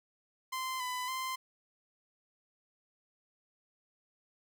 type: tone with pitch steps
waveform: sawtooth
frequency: 1038 / 1001 / 1040 Hz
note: C6 / B5 / C6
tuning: -14 / +23 / -11 cents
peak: -31 dBFS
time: 0.52-1.36 s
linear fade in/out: 10 ms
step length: 280 ms
effects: none